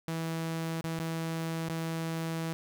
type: tone with dropouts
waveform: sawtooth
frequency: 163.4 Hz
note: E3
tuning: 15 cents flat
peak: -28 dBFS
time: 0.08-2.53 s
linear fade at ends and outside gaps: 0 ms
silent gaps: 0.81-0.842 / 0.989-0.999 / 1.686-1.698 s
effects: none